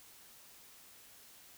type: silence
effects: white hiss -58 dBFS RMS until 1.57 s